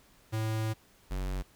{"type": "tone pair in turn", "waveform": "square", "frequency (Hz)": [110, 46.76], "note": ["A2", "F#1"], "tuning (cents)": [0, 19], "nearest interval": "octave + minor third", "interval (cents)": 1481, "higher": "first", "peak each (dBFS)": [-30, -32], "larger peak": "first", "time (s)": [[0.32, 0.74], [1.1, 1.43]], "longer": "first", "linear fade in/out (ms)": 20, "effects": ["pink hiss -62 dBFS RMS until 1.55 s"]}